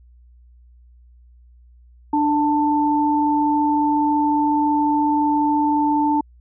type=tone pair together; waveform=sine; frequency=296.4 / 887.2 Hz; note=D4 / A5; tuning=+16 / +14 cents; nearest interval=octave + perfect fifth; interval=1898 cents; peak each=-18 dBFS; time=2.13-6.21 s; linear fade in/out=5 ms; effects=added 60 Hz sine -46 dBFS peak until 6.4 s